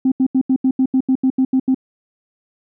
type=tone bursts; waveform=sine; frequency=261.6 Hz; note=C4; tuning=in tune; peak=-10 dBFS; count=12; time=0.05-1.746 s; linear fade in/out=5 ms; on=68 ms; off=80 ms; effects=tanh soft clip ceiling -8 dBFS